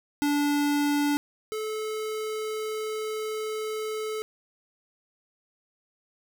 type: tone pair in turn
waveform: square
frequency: 290.1 / 433.3 Hz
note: D4 / A4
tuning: -21 / -27 cents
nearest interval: perfect fifth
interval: 694 cents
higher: second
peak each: -23 / -30 dBFS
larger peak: first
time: 0.22-1.17 / 1.52-4.22 s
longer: second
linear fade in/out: 0 ms
effects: none